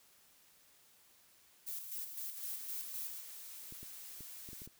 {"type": "noise with tremolo", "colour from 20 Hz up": "violet", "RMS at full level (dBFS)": -42, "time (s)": [1.66, 3.21], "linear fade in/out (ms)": 20, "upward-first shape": "square", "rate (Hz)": 3.9, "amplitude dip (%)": 50}
{"type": "noise", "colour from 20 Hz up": "blue", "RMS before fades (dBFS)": -50, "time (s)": [2.36, 4.67], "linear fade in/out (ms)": 10}
{"type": "clicks", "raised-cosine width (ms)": 3, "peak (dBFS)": -40, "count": 7, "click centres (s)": [3.724, 3.83, 4.207, 4.489, 4.531, 4.619, 4.675]}
{"effects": ["white hiss -66 dBFS RMS until 4.79 s"]}